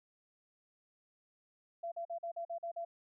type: tone bursts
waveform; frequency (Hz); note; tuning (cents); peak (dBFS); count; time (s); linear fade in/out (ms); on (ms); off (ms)
sine; 679; F5; -49; -37; 8; 1.83-2.85; 10; 89; 44
effects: none